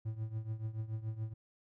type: tone with tremolo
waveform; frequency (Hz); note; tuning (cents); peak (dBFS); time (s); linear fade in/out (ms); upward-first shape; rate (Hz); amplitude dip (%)
triangle; 110.2; A2; +3; -31; 0.05-1.34; 10; triangle; 7; 85
effects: none